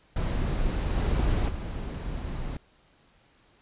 brown noise with level steps, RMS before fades -27 / -25 / -33 dBFS, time 0.16-2.57 s, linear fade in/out 2 ms, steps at 0.96 / 1.48 s, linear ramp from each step 10 ms, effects pink hiss -62 dBFS RMS until 3.61 s + resampled to 8000 Hz

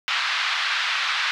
pink band-pass noise, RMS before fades -24 dBFS, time 0.08-1.31 s, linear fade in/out 0 ms, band 1200 to 4200 Hz, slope 24 dB/octave, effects none

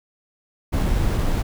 brown noise with sample-and-hold, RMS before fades -20 dBFS, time 0.72-1.43 s, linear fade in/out 20 ms, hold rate 11025 Hz, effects none

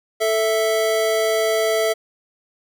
square tone pair together, 440 / 659.3 Hz, A4 / E5, 0 / 0 cents, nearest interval perfect fifth, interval 700 cents, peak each -21 / -20 dBFS, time 0.2-1.94 s, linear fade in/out 20 ms, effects none

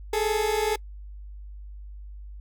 30% pulse tone pair together, 418.1 / 440 Hz, G#4 / A4, +12 / 0 cents, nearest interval minor second, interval 88 cents, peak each -23 dBFS, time 0.13-0.76 s, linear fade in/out 5 ms, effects noise-tail reverb RT60 0.1 s tail -25 dB re dry + added 50 Hz sine -38 dBFS peak until 2.4 s

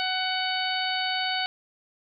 harmonic tone, 747 Hz, F#5, 16 cents sharp, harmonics 1 / 2 / 3 / 4 / 5 / 6, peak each -30 / -32 / -34 / -31 / -35 / -33 dBFS, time 0-1.46 s, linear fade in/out 0 ms, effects none

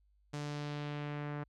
sawtooth tone with low-pass filter sweep, 146.83 Hz, D3, in tune, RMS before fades -40 dBFS, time 0.33-1.44 s, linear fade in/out 10 ms, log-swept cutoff 7100 to 1600 Hz, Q 1.3, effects added 50 Hz sine -67 dBFS peak until 1.48 s

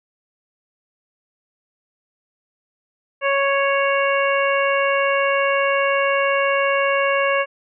harmonic tone, 554.4 Hz, C#5, in tune, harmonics 1 / 2 / 3 / 4 / 5, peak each -19 / -22 / -24 / -25 / -26 dBFS, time 3.21-7.46 s, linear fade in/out 50 ms, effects none

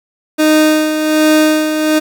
30% pulse tone with tremolo, 309 Hz, D#4, 12 cents flat, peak -4 dBFS, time 0.38-2 s, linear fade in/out 20 ms, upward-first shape sine, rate 1.3 Hz, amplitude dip 55%, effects 7-bit

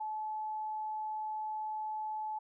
sine tone, 862 Hz, A5, 36 cents flat, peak -35 dBFS, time 0-2.39 s, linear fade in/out 10 ms, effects none

